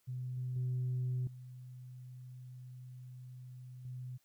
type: tone with level steps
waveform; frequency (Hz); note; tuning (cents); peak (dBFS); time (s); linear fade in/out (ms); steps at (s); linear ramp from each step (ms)
sine; 126.3; B2; +39; -37 / -35 / -31 / -47 / -41; 0.07-4.18; 20; 0.37 / 0.56 / 1.27 / 3.85; 2
effects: tanh soft clip ceiling -30 dBFS + white hiss -75 dBFS RMS until 4.24 s